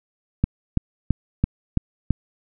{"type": "click train", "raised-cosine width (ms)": 5, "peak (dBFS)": -5, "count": 6, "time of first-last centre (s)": [0.44, 2.107], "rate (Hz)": 3, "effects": []}